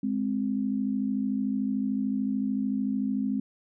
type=tone pair together; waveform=sine; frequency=208.1 / 261.6 Hz; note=G#3 / C4; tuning=+4 / 0 cents; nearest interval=major third; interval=396 cents; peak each=-28 dBFS; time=0.03-3.4 s; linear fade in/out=5 ms; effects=none